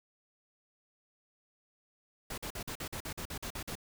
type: noise bursts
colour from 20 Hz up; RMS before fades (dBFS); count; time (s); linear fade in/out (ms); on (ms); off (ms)
pink; -40; 12; 2.3-3.754; 5; 79; 46
effects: none